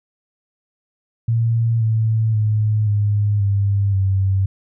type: tone with pitch steps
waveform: sine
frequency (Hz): 115 / 111.02 / 107.17 / 103.46 / 99.88 / 96.42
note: A#2 / A2 / A2 / G#2 / G2 / G2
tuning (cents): -23 / +16 / -45 / -6 / +33 / -28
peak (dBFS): -14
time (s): 1.28-4.46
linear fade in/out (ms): 5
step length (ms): 530
effects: none